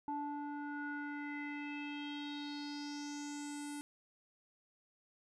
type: tone with low-pass filter sweep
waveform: square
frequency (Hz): 290.9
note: D4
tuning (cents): -16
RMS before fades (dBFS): -43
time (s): 0.08-3.81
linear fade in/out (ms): 0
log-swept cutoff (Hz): 870 to 9800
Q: 5.1
effects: none